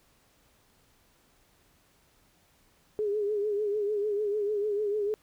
sine tone with vibrato, 415.3 Hz, G#4, in tune, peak -26 dBFS, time 2.99-5.14 s, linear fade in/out 0 ms, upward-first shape triangle, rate 6.7 Hz, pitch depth 76 cents each way, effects pink hiss -65 dBFS RMS until 5.22 s

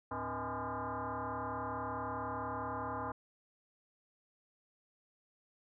sine tone with frequency modulation, 110.7 Hz, A2, 11 cents sharp, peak -36 dBFS, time 0.11-3.12 s, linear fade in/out 5 ms, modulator 186 Hz, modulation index 6.5, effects none

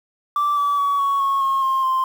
sine tone with pitch steps, 1168 / 1149.9 / 1132.1 / 1114.6 / 1097.4 / 1080.4 / 1063.7 / 1047.2 Hz, D6 / D6 / C#6 / C#6 / C#6 / C#6 / C6 / C6, -10 / -37 / +36 / +9 / -18 / -45 / +28 / +1 cents, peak -15 dBFS, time 0.36-2.04 s, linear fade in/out 2 ms, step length 210 ms, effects tanh soft clip ceiling -13 dBFS + 7-bit

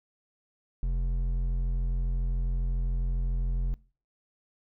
sine tone with hard clipping, 43.65 Hz, F1, in tune, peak -27 dBFS, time 0.83-3.74 s, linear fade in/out 0 ms, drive 7 dB, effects noise-tail reverb RT60 0.4 s tail -22 dB re dry

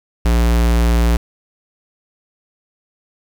square tone, 58.27 Hz, A#1, in tune, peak -12 dBFS, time 0.25-1.17 s, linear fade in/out 5 ms, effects 7-bit

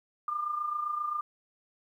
sine tone with amplitude modulation, 1202 Hz, D6, 40 cents sharp, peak -27 dBFS, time 0.28-1.21 s, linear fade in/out 2 ms, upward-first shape sine, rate 27.6 Hz, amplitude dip 60%, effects 11-bit

